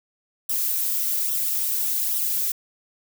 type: noise with flanger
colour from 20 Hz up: violet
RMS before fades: -24 dBFS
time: 0.49-2.52 s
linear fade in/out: 5 ms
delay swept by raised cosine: 0.43 to 4.73 ms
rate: 1.2 Hz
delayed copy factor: -0.65
effects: none